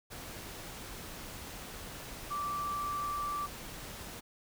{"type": "tone in noise", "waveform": "sine", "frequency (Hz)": 1167, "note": "D6", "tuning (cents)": -11, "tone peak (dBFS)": -33, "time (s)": [2.3, 3.47], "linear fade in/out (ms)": 20, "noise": "pink", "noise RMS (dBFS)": -45, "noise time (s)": [0.1, 4.21], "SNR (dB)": 9, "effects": []}